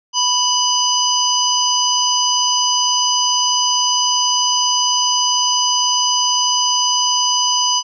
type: harmonic tone with a mistuned harmonic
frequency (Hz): 987.8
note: B5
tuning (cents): 0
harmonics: 1 / 3 / 5 / 6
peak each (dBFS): -19 / -19 / -19 / -19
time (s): 0.13-7.83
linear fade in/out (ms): 50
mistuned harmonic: 6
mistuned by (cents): +54
effects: none